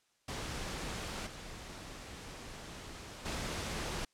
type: noise with level steps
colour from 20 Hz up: pink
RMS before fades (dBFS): -40 / -47 / -38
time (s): 0.28-4.05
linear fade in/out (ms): 5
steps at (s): 1.26 / 3.25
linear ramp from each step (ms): 10
effects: white hiss -74 dBFS RMS until 4.13 s + low-pass 8000 Hz 12 dB/octave